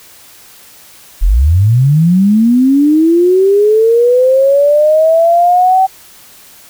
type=linear sweep; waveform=sine; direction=up; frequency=35 to 768 Hz; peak=-5 dBFS; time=1.21-5.87 s; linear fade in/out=20 ms; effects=white hiss -39 dBFS RMS until 6.69 s